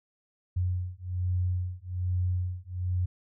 sine beating tone pair, 89.9 / 91.1 Hz, F#2 / F#2, -49 / -26 cents, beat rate 1.2 Hz, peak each -30 dBFS, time 0.56-3.06 s, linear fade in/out 10 ms, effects none

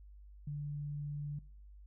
sine tone, 145.9 Hz, D3, 11 cents flat, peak -37 dBFS, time 0.47-1.39 s, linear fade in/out 5 ms, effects noise-tail reverb RT60 0.5 s tail -21 dB re dry + added 50 Hz sine -52 dBFS peak until 1.86 s

